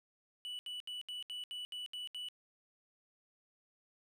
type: tone bursts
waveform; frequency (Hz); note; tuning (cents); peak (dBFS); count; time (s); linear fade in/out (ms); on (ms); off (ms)
triangle; 2960; F#7; 0; -39; 9; 0.45-2.286; 0; 140; 72
effects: 13-bit